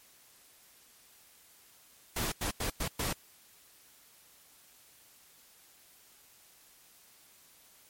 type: noise bursts at uneven times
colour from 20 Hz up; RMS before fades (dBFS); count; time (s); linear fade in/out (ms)
pink; -33; 5; 2.16-2.32 / 2.41-2.51 / 2.6-2.7 / 2.8-2.88 / 2.99-3.13; 5
effects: white hiss -60 dBFS RMS until 7.89 s + MP3 64 kbps